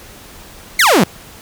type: exponential sweep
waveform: sawtooth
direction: down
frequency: 2283 to 151.3 Hz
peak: -4 dBFS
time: 0.79-1.04 s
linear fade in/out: 5 ms
effects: pink hiss -38 dBFS RMS until 1.41 s